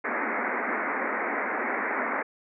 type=band-pass noise; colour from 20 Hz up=white; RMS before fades=-29 dBFS; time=0.04-2.23 s; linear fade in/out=10 ms; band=210 to 2200 Hz; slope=96 dB/octave; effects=none